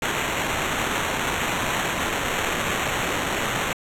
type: noise with sample-and-hold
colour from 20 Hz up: white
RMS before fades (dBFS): -25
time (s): 0.02-3.73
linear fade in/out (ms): 2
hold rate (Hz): 4900
effects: low-pass 12000 Hz 12 dB/octave